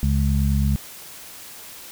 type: harmonic tone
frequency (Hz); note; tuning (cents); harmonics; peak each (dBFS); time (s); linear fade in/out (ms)
69.3; C#2; 0; 1 / 2 / 3; -19 / -22 / -24; 0.03-0.76; 0
effects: white hiss -40 dBFS RMS until 1.91 s